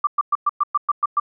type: tone bursts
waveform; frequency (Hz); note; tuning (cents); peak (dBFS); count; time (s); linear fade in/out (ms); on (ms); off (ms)
sine; 1174.7; D6; 0; -14; 9; 0.04-1.199; 5; 31; 110
effects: none